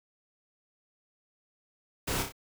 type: noise with echo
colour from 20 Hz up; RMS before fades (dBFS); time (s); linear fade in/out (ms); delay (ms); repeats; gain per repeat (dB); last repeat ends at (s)
pink; -32; 2.07-2.23; 10; 31; 3; -5; 2.323
effects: none